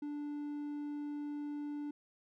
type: tone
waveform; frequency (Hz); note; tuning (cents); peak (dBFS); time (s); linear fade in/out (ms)
triangle; 292.9; D4; -5; -36; 0.02-1.91; 5
effects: none